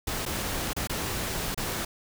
pink noise with dropouts, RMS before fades -31 dBFS, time 0.07-1.85 s, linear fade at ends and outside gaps 5 ms, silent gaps 0.254-0.261 / 0.733-0.764 / 0.873-0.895 / 1.546-1.575 s, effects none

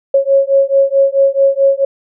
sine beating tone pair, 546 / 550.6 Hz, C#5 / C#5, -26 / -12 cents, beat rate 4.6 Hz, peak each -11 dBFS, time 0.14-1.85 s, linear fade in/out 5 ms, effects none

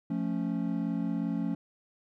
triangle chord, F augmented, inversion none, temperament equal, 174.61 / 220 / 277.2 Hz, F3 / A3 / C#4, 0 / 0 / 0 cents, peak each -31 dBFS, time 0.1-1.55 s, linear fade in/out 5 ms, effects none

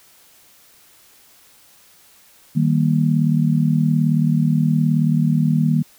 sine chord, Eb major, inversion none, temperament just, 155.56 / 194.45 / 233.3 Hz, Eb3 / G3 / Bb3, 0 / -14 / +2 cents, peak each -16 / -22 / -19 dBFS, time 2.55-5.83 s, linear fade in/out 20 ms, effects white hiss -51 dBFS RMS until 5.98 s

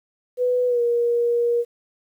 sine tone with pitch glide, 496.1 to 474.5 Hz, B4 to A#4, +8 to +31 cents, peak -17 dBFS, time 0.37-1.65 s, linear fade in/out 50 ms, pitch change -77 cents, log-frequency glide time 0.67-0.81 s, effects 9-bit

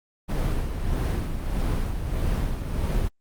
brown noise with tremolo, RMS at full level -23 dBFS, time 0.28-3.09 s, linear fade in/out 20 ms, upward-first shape sine, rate 1.6 Hz, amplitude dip 50%, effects Opus 32 kbps

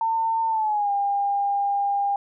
sine tone with pitch glide, 902 to 803.6 Hz, A5 to G5, +43 to +43 cents, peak -20 dBFS, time 0.01-2.16 s, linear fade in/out 2 ms, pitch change -200 cents, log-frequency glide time 0.48-0.91 s, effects none

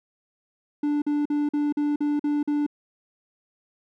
triangle tone bursts, 293.6 Hz, D4, in tune, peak -19 dBFS, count 8, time 0.83-2.665 s, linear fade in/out 5 ms, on 190 ms, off 45 ms, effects none

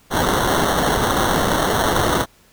white noise with sample-and-hold, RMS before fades -18 dBFS, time 0.1-2.26 s, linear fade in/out 50 ms, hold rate 2450 Hz, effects pink hiss -53 dBFS RMS until 2.52 s

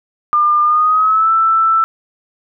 sine tone with pitch glide, 1202 to 1326 Hz, D6 to E6, +40 to +10 cents, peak -9 dBFS, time 0.33-1.84 s, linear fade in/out 0 ms, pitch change +170 cents, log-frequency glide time 0.63-1.31 s, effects none

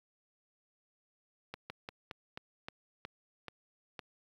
slowing click train, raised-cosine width 0.3 ms, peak -25 dBFS, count 9, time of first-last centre 1.54-3.992 s, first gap 160 ms, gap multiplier 1.18, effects high-pass 60 Hz 12 dB/octave + 10-bit

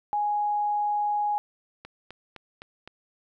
sine tone, 830.6 Hz, G#5, in tune, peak -23 dBFS, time 0.13-1.38 s, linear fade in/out 0 ms
click train, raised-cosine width 0.3 ms, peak -25 dBFS, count 5, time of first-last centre 1.85-2.876 s, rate 3.9 Hz
effects none

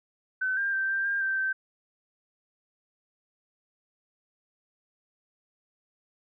sine tone with pitch steps, 1521 / 1596 / 1562 / 1577 / 1602 / 1562 / 1552 Hz, F#6 / G6 / G6 / G6 / G6 / G6 / G6, +47 / +31 / -7 / +10 / +37 / -7 / -18 cents, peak -25 dBFS, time 0.41-1.53 s, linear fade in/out 10 ms, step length 160 ms, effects none

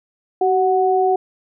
sine tone pair together, 379.5 / 740 Hz, F#4 / F#5, +44 / 0 cents, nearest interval octave, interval 1156 cents, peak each -16 dBFS, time 0.41-1.16 s, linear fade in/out 5 ms, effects none

